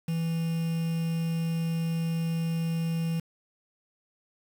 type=tone with quantisation; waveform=triangle; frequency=164.81 Hz; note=E3; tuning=in tune; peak=-24 dBFS; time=0.08-3.2 s; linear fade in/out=5 ms; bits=7; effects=none